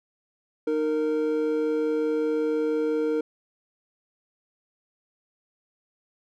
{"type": "tone pair together", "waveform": "triangle", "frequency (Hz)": [307.5, 462.8], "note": ["D#4", "A#4"], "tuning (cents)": [-20, -13], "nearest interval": "perfect fifth", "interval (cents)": 707, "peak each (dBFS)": [-25, -22], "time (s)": [0.67, 3.21], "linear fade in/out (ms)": 5, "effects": []}